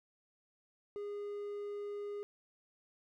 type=tone; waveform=triangle; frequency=410 Hz; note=G#4; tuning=22 cents flat; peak=-37 dBFS; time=0.96-2.23 s; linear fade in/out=0 ms; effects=none